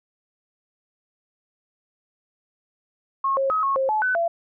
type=tone with pitch steps; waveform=sine; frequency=1086 / 541 / 1272 / 1094 / 533 / 860 / 1505 / 677 Hz; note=C#6 / C#5 / D#6 / C#6 / C5 / A5 / F#6 / E5; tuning=-36 / -42 / +38 / -23 / +32 / -40 / +29 / +46 cents; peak=-19 dBFS; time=3.24-4.28 s; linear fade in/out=5 ms; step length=130 ms; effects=none